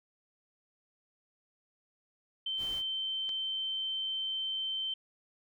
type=tone; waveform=sine; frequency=3102 Hz; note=G7; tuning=19 cents flat; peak=-32 dBFS; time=2.46-4.94 s; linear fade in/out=5 ms
type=noise; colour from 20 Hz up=pink; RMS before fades=-49 dBFS; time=2.57-2.83 s; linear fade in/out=50 ms
type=click; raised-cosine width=0.2 ms; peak=-30 dBFS; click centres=3.292 s
effects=none